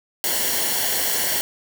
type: noise with comb filter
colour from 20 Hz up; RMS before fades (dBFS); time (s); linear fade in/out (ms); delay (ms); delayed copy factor
white; -22; 0.24-1.41; 0; 0.8; -0.65
effects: none